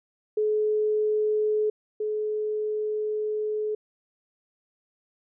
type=tone pair in turn; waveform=sine; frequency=426.7 / 426.7 Hz; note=G#4 / G#4; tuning=+47 / +47 cents; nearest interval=unison; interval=0 cents; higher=neither; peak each=-21 / -25 dBFS; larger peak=first; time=0.37-1.7 / 2-3.75 s; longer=second; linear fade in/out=5 ms; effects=none